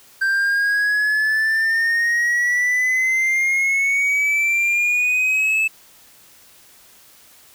triangle exponential sweep, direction up, 1568 to 2622 Hz, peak -14 dBFS, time 0.21-5.68 s, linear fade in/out 10 ms, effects white hiss -49 dBFS RMS until 7.54 s

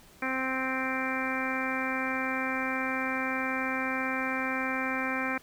harmonic tone, 261.6 Hz, C4, in tune, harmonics 1 / 2 / 3 / 4 / 5 / 6 / 7 / 8 / 9, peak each -34 / -38 / -39 / -38 / -38 / -36 / -38 / -40 / -35 dBFS, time 0.22-5.38 s, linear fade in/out 5 ms, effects pink hiss -56 dBFS RMS until 5.42 s

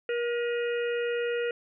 harmonic tone with a mistuned harmonic, 475.8 Hz, A#4, 35 cents sharp, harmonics 1 / 3 / 4 / 5 / 6, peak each -27 / -37 / -39 / -41 / -43 dBFS, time 0.09-1.51 s, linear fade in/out 2 ms, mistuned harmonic 5, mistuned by +72 cents, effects none

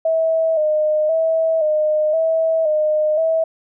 sine tone with vibrato, 630 Hz, D#5, 21 cents sharp, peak -14 dBFS, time 0.05-3.44 s, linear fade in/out 5 ms, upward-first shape square, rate 0.96 Hz, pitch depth 48 cents each way, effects none

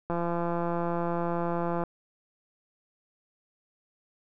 click train, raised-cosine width 1 ms, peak -17 dBFS, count 298, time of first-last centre 0.1-1.837 s, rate 171 Hz, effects none

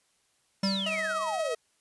sine exponential sweep, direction down, 5510 to 443.3 Hz, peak -30 dBFS, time 0.63-1.55 s, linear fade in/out 10 ms
square tone with exponential decay, 194.8 Hz, G3, 11 cents flat, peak -25 dBFS, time 0.63-1.42 s, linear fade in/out 5 ms, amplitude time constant 170 ms
sawtooth tone with tremolo, 638 Hz, D#5, 43 cents sharp, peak -26 dBFS, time 0.86-1.55 s, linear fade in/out 5 ms, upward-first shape triangle, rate 17 Hz, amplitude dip 40%
effects white hiss -70 dBFS RMS until 1.8 s + resampled to 24000 Hz

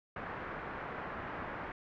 white low-pass noise, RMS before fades -42 dBFS, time 0.16-1.72 s, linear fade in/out 2 ms, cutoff 1700 Hz, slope 24 dB/octave, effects none

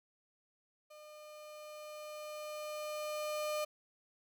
35% pulse tone with level ramp, 605 Hz, D#5, 49 cents flat, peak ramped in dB -51 to -32 dBFS, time 0.9-3.65 s, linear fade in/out 10 ms, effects none

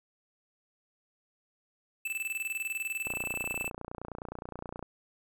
square tone with tremolo, 2640 Hz, E7, 2 cents sharp, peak -31 dBFS, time 2.05-3.7 s, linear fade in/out 5 ms, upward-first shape square, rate 20 Hz, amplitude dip 70%
click train, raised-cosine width 1 ms, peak -25 dBFS, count 53, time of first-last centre 3.07-4.827 s, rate 29.6 Hz
effects none

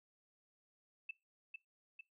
sine tone with echo, 2637 Hz, E7, in tune, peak -40 dBFS, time 1.09-1.11 s, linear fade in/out 5 ms, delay 450 ms, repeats 2, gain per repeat -4 dB, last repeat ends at 2.01 s, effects noise-tail reverb RT60 0.2 s tail -20 dB re dry

